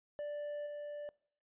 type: tone with level steps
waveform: triangle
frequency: 587.3 Hz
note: D5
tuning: in tune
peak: -36 / -39 dBFS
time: 0.19-1.09 s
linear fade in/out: 0 ms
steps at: 0.66 s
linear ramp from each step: 10 ms
effects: noise-tail reverb RT60 0.6 s tail -23 dB re dry + resampled to 8000 Hz